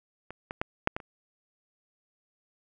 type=clicks; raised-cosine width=0.5 ms; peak=-25 / -20 / -13 / -7 / -17 / -30 dBFS; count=6; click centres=0.306 / 0.509 / 0.615 / 0.874 / 0.965 / 1.002 s; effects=none